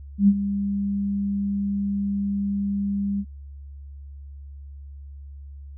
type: tone with ADSR envelope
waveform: sine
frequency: 200.2 Hz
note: G3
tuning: 37 cents sharp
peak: -10 dBFS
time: 0.18-3.25 s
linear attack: 100 ms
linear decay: 53 ms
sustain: -12 dB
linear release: 55 ms
effects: added 70 Hz sine -37 dBFS peak until 5.77 s